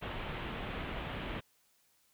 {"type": "low-pass noise", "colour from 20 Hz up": "pink", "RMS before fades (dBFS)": -40, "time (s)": [0.01, 1.41], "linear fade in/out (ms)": 20, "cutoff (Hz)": 3400, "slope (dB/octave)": 48, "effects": ["white hiss -71 dBFS RMS until 2.13 s"]}